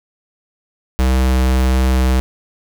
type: tone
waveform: square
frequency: 64.4 Hz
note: C2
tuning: 27 cents flat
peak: -12 dBFS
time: 0.99-2.2 s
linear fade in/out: 0 ms
effects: none